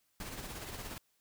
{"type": "noise with tremolo", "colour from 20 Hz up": "pink", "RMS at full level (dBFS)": -42, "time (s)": [0.2, 0.98], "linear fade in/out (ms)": 2, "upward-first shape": "sine", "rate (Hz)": 17, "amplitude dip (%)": 45, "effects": ["white hiss -75 dBFS RMS until 1.2 s"]}